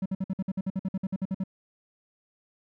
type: tone bursts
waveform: triangle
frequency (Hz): 190.2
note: F#3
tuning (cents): +48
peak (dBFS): -24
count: 16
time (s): 0.02-1.438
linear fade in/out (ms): 5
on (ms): 38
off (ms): 54
effects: none